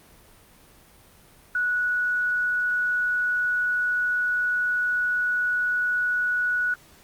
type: tone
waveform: sine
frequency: 1469 Hz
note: F#6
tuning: 13 cents flat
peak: -21 dBFS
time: 1.55-6.74 s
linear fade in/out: 2 ms
effects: pink hiss -53 dBFS RMS until 7.03 s + Opus 32 kbps